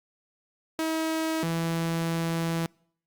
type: tone pair in turn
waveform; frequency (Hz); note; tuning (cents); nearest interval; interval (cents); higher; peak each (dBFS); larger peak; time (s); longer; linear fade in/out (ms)
sawtooth; 320.3 / 165.7; E4 / E3; -50 / +9; major seventh; 1141; first; -22; neither; 0.79-1.43 / 1.43-2.66; second; 0
effects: noise-tail reverb RT60 0.6 s tail -26 dB re dry + Opus 48 kbps